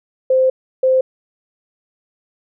sine tone bursts at uneven times, 520 Hz, C5, 11 cents flat, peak -10 dBFS, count 2, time 0.3-0.5 / 0.83-1.01 s, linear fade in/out 5 ms, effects none

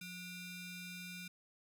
sawtooth ring-modulated tone, 1278 Hz, D#6, 46 cents sharp, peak -39 dBFS, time 0.01-1.28 s, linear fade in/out 5 ms, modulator 1100 Hz, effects none

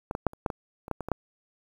clicks, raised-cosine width 1 ms, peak -17 / -16 / -8 / -30 / -12 / -18 / -26 / -14 / -19 / -20 / -10 dBFS, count 11, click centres 0.111 / 0.151 / 0.267 / 0.334 / 0.462 / 0.502 / 0.881 / 0.913 / 1.007 / 1.086 / 1.117 s, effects 8-bit

